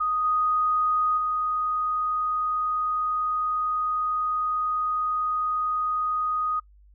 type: tone with level steps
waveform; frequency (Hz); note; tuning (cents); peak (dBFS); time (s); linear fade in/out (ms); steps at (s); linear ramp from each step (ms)
sine; 1244.5; D#6; 0; -22 / -20 / -23; 0-6.6; 10; 0.24 / 1.17; 10
effects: noise-tail reverb RT60 0.1 s tail -24 dB re dry + added 50 Hz sine -51 dBFS peak until 6.94 s

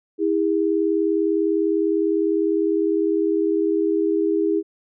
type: tone pair together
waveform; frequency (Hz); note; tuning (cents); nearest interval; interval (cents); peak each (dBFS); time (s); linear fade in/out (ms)
sine; 324.8 / 404.7; E4 / G#4; -26 / -45; major third; 381; -20; 0.18-4.63; 50
effects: none

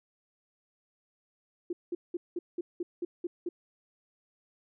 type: tone bursts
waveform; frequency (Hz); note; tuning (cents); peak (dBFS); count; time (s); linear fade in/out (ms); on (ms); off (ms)
sine; 349.2; F4; 0; -30; 9; 1.7-3.49; 5; 30; 190
effects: none

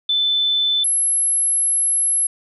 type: tone pair in turn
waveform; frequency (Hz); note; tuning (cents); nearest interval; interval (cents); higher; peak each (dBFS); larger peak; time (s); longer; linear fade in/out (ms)
sine; 3520 / 11050; A7 / F9; 0 / -20; octave + minor sixth; 1980; second; -15; neither; 0.09-0.84 / 0.84-2.27; second; 5
effects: none

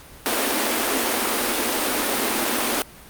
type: high-pass noise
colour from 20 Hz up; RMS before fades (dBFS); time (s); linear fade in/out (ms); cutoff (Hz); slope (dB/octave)
pink; -22; 0.26-2.82; 0; 220; 96
effects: pink hiss -44 dBFS RMS until 3.09 s + Opus 48 kbps

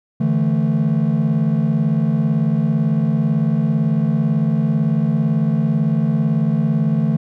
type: chord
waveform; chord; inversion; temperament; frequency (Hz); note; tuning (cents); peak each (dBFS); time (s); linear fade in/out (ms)
triangle; D suspended second; none; equal; 146.83 / 164.81 / 220; D3 / E3 / A3; 0 / 0 / 0; -16; 0.2-7.17; 10
effects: tanh soft clip ceiling -7 dBFS

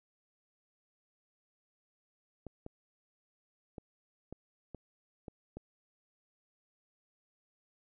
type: clicks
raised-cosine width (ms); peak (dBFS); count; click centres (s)
2; -30; 7; 2.467 / 2.664 / 3.782 / 4.326 / 4.747 / 5.282 / 5.57
effects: none

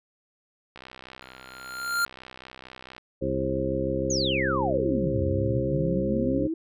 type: click train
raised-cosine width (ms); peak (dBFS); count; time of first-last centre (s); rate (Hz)
0.3; -26; 144; 0.76-2.98; 64.4
type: tone with exponential growth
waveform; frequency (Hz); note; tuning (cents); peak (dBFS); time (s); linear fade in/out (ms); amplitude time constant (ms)
square; 1394; F6; -4; -21; 1.22-2.05; 1; 180
type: harmonic tone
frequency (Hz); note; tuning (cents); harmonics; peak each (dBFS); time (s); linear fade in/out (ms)
66.6; C2; +31; 1 / 2 / 3 / 4 / 5 / 6 / 8; -35 / -33 / -35 / -34 / -31 / -32 / -29; 3.21-6.48; 20
type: exponential two-way sweep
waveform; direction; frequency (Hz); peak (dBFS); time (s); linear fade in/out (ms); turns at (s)
sine; down then up; 6800 to 85 to 333.7; -26; 4.1-6.54; 5; 5.23
effects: none

